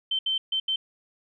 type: tone bursts at uneven times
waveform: sine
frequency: 3099 Hz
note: G7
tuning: 21 cents flat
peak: -23 dBFS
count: 4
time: 0.11-0.19 / 0.26-0.38 / 0.52-0.6 / 0.68-0.76 s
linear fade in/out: 5 ms
effects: none